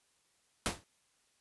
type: noise with exponential decay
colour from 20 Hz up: pink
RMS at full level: -28 dBFS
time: 0.66-0.84 s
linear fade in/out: 0 ms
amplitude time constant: 37 ms
effects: white hiss -73 dBFS RMS until 1.4 s + resampled to 24000 Hz